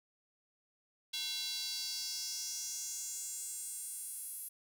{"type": "tone with high-pass filter sweep", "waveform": "square", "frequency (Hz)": 305.9, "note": "D#4", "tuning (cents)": -29, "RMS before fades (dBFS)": -41, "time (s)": [1.13, 4.49], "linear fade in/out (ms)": 10, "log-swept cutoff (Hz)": [3600, 11000], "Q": 3.8, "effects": []}